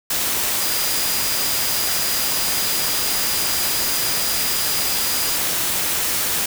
sine tone in noise, 4900 Hz, D#8, 27 cents flat, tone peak -27 dBFS, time 0.6-5.36 s, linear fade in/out 5 ms, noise white, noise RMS -21 dBFS, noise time 0.1-6.46 s, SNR -9 dB, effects none

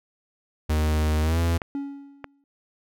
45% pulse tone with pitch glide, 77.1 to 84.08 Hz, D#2 to E2, -15 to +35 cents, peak -20 dBFS, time 0.69-1.58 s, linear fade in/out 10 ms, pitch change +150 cents, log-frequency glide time 1.22-1.39 s
clicks, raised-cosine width 0.5 ms, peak -18 dBFS, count 2, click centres 1.618 / 2.243 s
triangle tone with exponential decay, 280 Hz, C#4, 18 cents sharp, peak -23 dBFS, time 1.75-2.44 s, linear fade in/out 1 ms, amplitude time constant 150 ms
effects none

